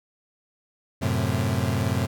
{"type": "chord", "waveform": "30% pulse", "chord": "F# diminished", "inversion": "none", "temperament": "equal", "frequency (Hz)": [92.5, 110, 130.81], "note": ["F#2", "A2", "C3"], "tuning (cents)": [0, 0, 0], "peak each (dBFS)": -24, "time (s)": [1.01, 2.07], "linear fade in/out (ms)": 20, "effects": []}